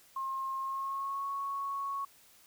sine tone with pitch glide, 1069 to 1107.3 Hz, C6 to C#6, +37 to -2 cents, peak -33 dBFS, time 0.16-2.05 s, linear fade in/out 5 ms, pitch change +61 cents, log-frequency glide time 0.59-1.26 s, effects white hiss -61 dBFS RMS until 2.46 s

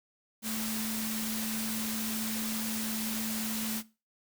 sine tone in noise, 220 Hz, A3, in tune, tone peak -35 dBFS, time 0.42-3.83 s, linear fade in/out 50 ms, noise white, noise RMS -36 dBFS, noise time 0.42-3.83 s, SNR -2 dB, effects noise-tail reverb RT60 0.3 s tail -19 dB re dry

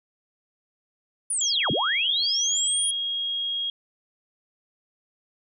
sine linear two-way sweep, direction down then up, 9956 to 92.5 to 9956 Hz, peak -23 dBFS, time 1.3-2.91 s, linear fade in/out 5 ms, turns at 1.71 s
sine tone, 3274 Hz, G#7, 25 cents flat, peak -25 dBFS, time 1.41-3.7 s, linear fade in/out 2 ms
effects none

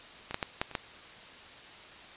clicks, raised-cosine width 0.3 ms, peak -20 / -15 / -14 / -12 / -28 / -14 dBFS, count 6, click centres 0.31 / 0.344 / 0.428 / 0.615 / 0.713 / 0.752 s, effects white hiss -49 dBFS RMS until 2.16 s + resampled to 8000 Hz

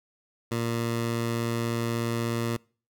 15% pulse tone, 116.54 Hz, A#2, in tune, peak -20 dBFS, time 0.51-2.57 s, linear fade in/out 10 ms, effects noise-tail reverb RT60 0.4 s tail -25 dB re dry

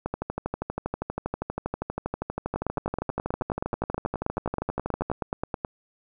two click trains, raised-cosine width 1 ms, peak -13 / -14 dBFS, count 30 / 64, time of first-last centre 2.56-5.648 / 0.06-5.1 s, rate 9.39 / 12.5 Hz, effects none

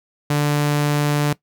sawtooth tone, 146.83 Hz, D3, in tune, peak -12 dBFS, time 0.3-1.33 s, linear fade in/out 5 ms, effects noise-tail reverb RT60 0.1 s tail -19 dB re dry

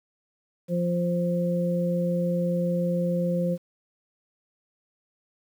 harmonic tone, 174.61 Hz, F3, in tune, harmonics 1 / 2 / 3, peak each -24 / -36 / -27 dBFS, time 0.68-3.58 s, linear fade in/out 50 ms, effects 9-bit

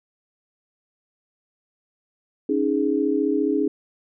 sine chord, C# suspended second, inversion none, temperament just, 277.2 / 311.8 / 415.8 Hz, C#4 / D#4 / G#4, 0 / +4 / +2 cents, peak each -23 dBFS, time 2.49-3.68 s, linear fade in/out 5 ms, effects none

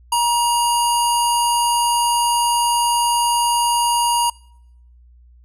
square tone with low-pass filter, 950 Hz, A#5, 33 cents sharp, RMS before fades -17 dBFS, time 0.12-4.3 s, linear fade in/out 5 ms, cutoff 11000 Hz, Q 4.3, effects noise-tail reverb RT60 0.8 s tail -26 dB re dry + added 60 Hz sine -45 dBFS peak until 5.44 s

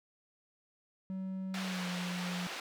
triangle tone with pitch glide, 189.3 to 178.68 Hz, F#3 to F3, +40 to +40 cents, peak -34 dBFS, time 1.1-2.47 s, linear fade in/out 0 ms, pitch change -100 cents, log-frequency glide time 1.62-1.88 s
white band-pass noise, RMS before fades -42 dBFS, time 1.54-2.6 s, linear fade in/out 2 ms, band 370 to 3400 Hz, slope 12 dB/octave
effects none

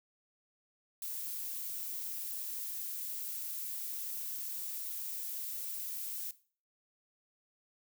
violet noise, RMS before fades -40 dBFS, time 1.02-6.31 s, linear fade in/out 2 ms, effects noise-tail reverb RT60 0.4 s tail -17 dB re dry

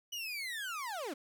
30% pulse linear sweep, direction down, 2974 to 246.9 Hz, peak -35 dBFS, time 0.12-1.14 s, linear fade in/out 10 ms, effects 12-bit

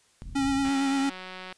pink low-pass noise, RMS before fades -40 dBFS, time 0.22-0.69 s, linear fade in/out 0 ms, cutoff 180 Hz, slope 24 dB/octave
square tone with vibrato, 273.6 Hz, C#4, 23 cents flat, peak -24 dBFS, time 0.35-1.1 s, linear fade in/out 10 ms, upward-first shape triangle, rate 8.8 Hz, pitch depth 32 cents each way
click train, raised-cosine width 0.3 ms, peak -24 dBFS, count 163, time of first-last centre 0.65-1.526 s, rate 185 Hz
effects white hiss -63 dBFS RMS until 1.57 s + resampled to 22050 Hz

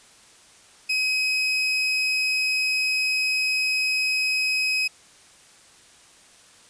30% pulse tone, 2536 Hz, D#7, 32 cents sharp, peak -18 dBFS, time 0.89-4.88 s, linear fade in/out 10 ms, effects white hiss -52 dBFS RMS until 6.69 s + resampled to 22050 Hz

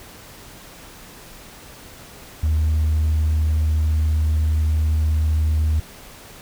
triangle tone with tanh clipping, 77.78 Hz, D#2, in tune, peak -16 dBFS, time 2.43-5.8 s, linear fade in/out 5 ms, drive 6 dB, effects pink hiss -42 dBFS RMS until 6.41 s

